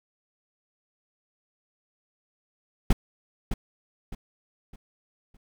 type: noise with echo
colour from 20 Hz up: brown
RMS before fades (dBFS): -17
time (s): 2.9-2.93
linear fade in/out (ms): 5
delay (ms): 610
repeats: 4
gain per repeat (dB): -9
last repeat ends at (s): 5.37
effects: none